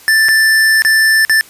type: tone with dropouts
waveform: square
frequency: 1766 Hz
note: A6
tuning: 6 cents sharp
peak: -8 dBFS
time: 0.08-1.41 s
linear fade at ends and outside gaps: 0 ms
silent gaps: 0.285-0.289 / 0.821-0.849 / 1.25-1.296 s
effects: white hiss -40 dBFS RMS until 1.49 s + resampled to 32000 Hz